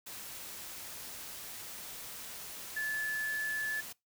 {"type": "tone in noise", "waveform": "sine", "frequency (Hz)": 1731, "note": "A6", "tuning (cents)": -29, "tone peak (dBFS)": -32, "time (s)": [2.76, 3.81], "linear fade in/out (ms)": 10, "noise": "white", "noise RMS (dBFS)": -45, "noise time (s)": [0.06, 3.93], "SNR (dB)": 10, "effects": ["noise-tail reverb RT60 0.2 s tail -23 dB re dry"]}